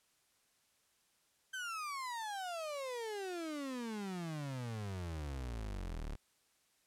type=exponential sweep; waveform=35% pulse; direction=down; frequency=1568 to 34.65 Hz; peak=-38 dBFS; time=1.53-6.16 s; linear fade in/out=10 ms; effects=white hiss -74 dBFS RMS until 6.86 s + low-pass 11000 Hz 12 dB/octave